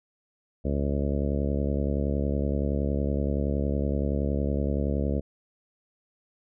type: harmonic tone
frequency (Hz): 70.7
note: C#2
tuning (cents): +35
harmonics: 1 / 2 / 3 / 4 / 5 / 6 / 7 / 8 / 9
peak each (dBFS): -27 / -32 / -31 / -34 / -38 / -37 / -36 / -37 / -41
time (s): 0.64-5.21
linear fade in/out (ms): 20
effects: none